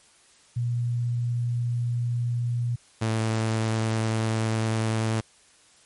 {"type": "tone pair in turn", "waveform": ["sine", "sawtooth"], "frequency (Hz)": [120, 111.24], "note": ["B2", "A2"], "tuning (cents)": [-49, 19], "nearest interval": "minor second", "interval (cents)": 132, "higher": "first", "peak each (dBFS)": [-23, -19], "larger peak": "second", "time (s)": [[0.56, 2.76], [3.01, 5.21]], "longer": "neither", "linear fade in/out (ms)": 10, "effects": ["white hiss -57 dBFS RMS until 5.85 s", "MP3 48 kbps"]}